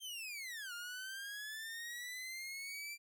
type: linear two-way sweep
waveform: sawtooth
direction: down then up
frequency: 3188 to 1396.9 to 2357 Hz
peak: -40 dBFS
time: 0-2.98 s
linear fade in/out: 50 ms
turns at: 0.73 s
effects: none